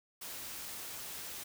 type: noise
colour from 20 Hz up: white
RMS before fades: -44 dBFS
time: 0.21-1.44 s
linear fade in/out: 10 ms
effects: none